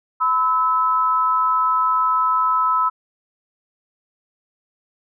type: tone pair together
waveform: sine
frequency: 1006.8 / 1301 Hz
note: B5 / E6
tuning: +33 / -23 cents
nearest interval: major third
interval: 444 cents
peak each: -19 / -17 dBFS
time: 0.2-2.9 s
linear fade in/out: 20 ms
effects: none